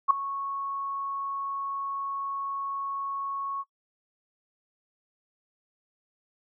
sine tone with ADSR envelope, 1104 Hz, C#6, 7 cents flat, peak -13 dBFS, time 0.08-3.64 s, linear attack 26 ms, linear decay 4 ms, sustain -17 dB, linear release 36 ms, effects noise-tail reverb RT60 0.1 s tail -21 dB re dry

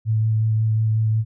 sine tone with vibrato, 110 Hz, A2, in tune, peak -16 dBFS, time 0.05-1.25 s, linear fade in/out 50 ms, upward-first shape sine, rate 5.5 Hz, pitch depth 13 cents each way, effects none

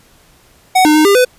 square tone with pitch steps, 746 / 304.1 / 308.2 / 400.8 / 501 Hz, F#5 / D#4 / D#4 / G4 / B4, +14 / -40 / -16 / +38 / +25 cents, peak -7 dBFS, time 0.75-1.25 s, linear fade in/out 10 ms, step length 100 ms, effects pink hiss -48 dBFS RMS until 1.38 s + resampled to 32000 Hz

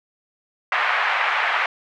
white band-pass noise, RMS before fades -21 dBFS, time 0.72-1.66 s, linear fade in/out 2 ms, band 720 to 2300 Hz, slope 24 dB/octave, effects none

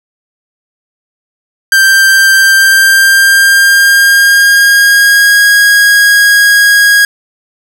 45% pulse tone with pitch glide, 1574 to 1642.7 Hz, G6 to G#6, +7 to -19 cents, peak -3 dBFS, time 1.72-7.05 s, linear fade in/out 2 ms, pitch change +74 cents, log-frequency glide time 2.51-5.45 s, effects none

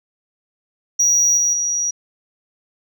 sine tone with level steps, 5770 Hz, F#8, 44 cents flat, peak -10 / -13 / -17 dBFS, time 0.99-1.91 s, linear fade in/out 10 ms, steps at 1.37 / 1.53 s, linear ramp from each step 5 ms, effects tanh soft clip ceiling -10 dBFS

